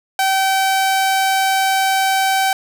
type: tone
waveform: sawtooth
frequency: 770 Hz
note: G5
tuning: 31 cents flat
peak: -10 dBFS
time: 0.19-2.53 s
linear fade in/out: 2 ms
effects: none